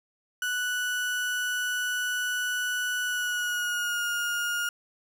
35% pulse tone with pitch glide, 1480 to 1424.6 Hz, F#6 to F6, 0 to +34 cents, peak -25 dBFS, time 0.42-4.69 s, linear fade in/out 2 ms, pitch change -66 cents, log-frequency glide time 3.04-4.05 s, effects none

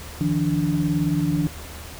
sine tone cluster, 151.5 / 170 / 292.1 Hz, D#3 / F3 / D4, -46 / -46 / -9 cents, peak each -24 / -23 / -23 dBFS, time 0.21-1.47 s, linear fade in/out 0 ms, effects added 76 Hz sine -39 dBFS peak until 1.99 s + pink hiss -39 dBFS RMS until 1.99 s

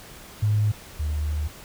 sine tone pair in turn, 105.6 / 75.32 Hz, G#2 / D2, +29 / +44 cents, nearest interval tritone, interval 585 cents, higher first, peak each -18 / -23 dBFS, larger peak first, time 0.42-0.72 / 0.99-1.48 s, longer second, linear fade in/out 10 ms, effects pink hiss -44 dBFS RMS until 1.64 s

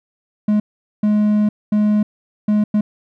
triangle tone bursts at uneven times, 210.3 Hz, G#3, 22 cents sharp, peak -10 dBFS, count 5, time 0.48-0.6 / 1.03-1.49 / 1.72-2.03 / 2.48-2.64 / 2.74-2.81 s, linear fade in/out 5 ms, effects none

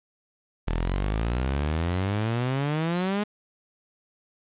sawtooth exponential sweep, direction up, 38.98 to 211.7 Hz, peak -20 dBFS, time 0.67-3.24 s, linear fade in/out 10 ms, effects resampled to 8000 Hz + 8-bit

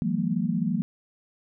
sine tone cluster, 162.1 / 178.7 / 201.8 / 233.4 Hz, E3 / F3 / G#3 / A#3, -29 / +40 / -49 / +2 cents, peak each -30 / -28 / -29 / -28 dBFS, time 0.02-0.82 s, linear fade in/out 0 ms, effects none

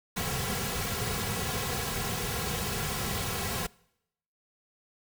pink noise with comb filter, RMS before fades -32 dBFS, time 0.16-3.67 s, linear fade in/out 10 ms, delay 3.3 ms, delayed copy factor -0.8, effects noise-tail reverb RT60 0.8 s tail -24 dB re dry

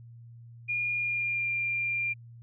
sine tone with pitch glide, 2424 to 2388 Hz, D#7 to D7, -46 to +28 cents, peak -27 dBFS, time 0.68-2.14 s, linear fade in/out 20 ms, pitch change -26 cents, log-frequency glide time 0.94-1.5 s, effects added 117 Hz sine -46 dBFS peak until 2.42 s

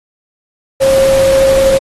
sine tone in noise, 538 Hz, C5, 48 cents sharp, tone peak -6 dBFS, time 0.8-1.79 s, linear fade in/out 20 ms, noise pink, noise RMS -20 dBFS, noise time 0.8-1.79 s, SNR +11 dB, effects AAC 32 kbps

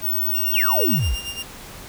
sine tone, 15804 Hz, B9, in tune, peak -19 dBFS, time 0.01-1 s, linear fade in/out 50 ms
sawtooth tone with tremolo, 2800 Hz, F7, 4 cents sharp, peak -23 dBFS, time 0.34-1.43 s, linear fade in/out 10 ms, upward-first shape sine, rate 8.7 Hz, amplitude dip 70%
sine exponential sweep, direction down, 3514 to 44.17 Hz, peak -18 dBFS, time 0.53-1.16 s, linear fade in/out 20 ms
effects pink hiss -39 dBFS RMS until 1.88 s

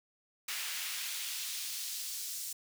pink noise with high-pass filter sweep, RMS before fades -39 dBFS, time 0.48-2.53 s, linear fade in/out 5 ms, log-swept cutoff 1900 to 6200 Hz, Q 0.97, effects none

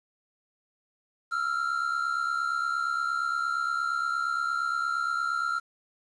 triangle tone pair together, 1322.4 / 1391 Hz, E6 / F6, +5 / -7 cents, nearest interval minor second, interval 88 cents, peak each -29 / -26 dBFS, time 1.31-5.6 s, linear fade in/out 20 ms, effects resampled to 22050 Hz + 9-bit

